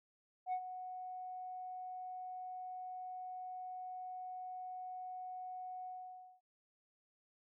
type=tone with ADSR envelope; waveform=sine; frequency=737 Hz; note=F#5; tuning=7 cents flat; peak=-31 dBFS; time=0.46-6.41 s; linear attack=67 ms; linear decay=71 ms; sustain=-12 dB; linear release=550 ms; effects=tanh soft clip ceiling -33 dBFS